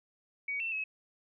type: tone with pitch steps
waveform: sine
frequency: 2251 / 2686 / 2572 Hz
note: C#7 / E7 / E7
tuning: +26 / +32 / -43 cents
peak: -32 dBFS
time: 0.48-0.84 s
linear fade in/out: 5 ms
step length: 120 ms
effects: none